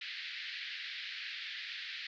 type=band-pass noise; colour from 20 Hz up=pink; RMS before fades=-43 dBFS; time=0.01-2.07 s; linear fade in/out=5 ms; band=1700 to 4500 Hz; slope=48 dB/octave; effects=none